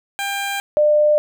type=tone pair in turn; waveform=15% pulse / sine; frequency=797 / 599.3 Hz; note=G5 / D5; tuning=+28 / +35 cents; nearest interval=perfect fourth; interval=493 cents; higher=first; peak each=-15 / -11 dBFS; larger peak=second; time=0.19-0.6 / 0.77-1.18 s; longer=neither; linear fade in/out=0 ms; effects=none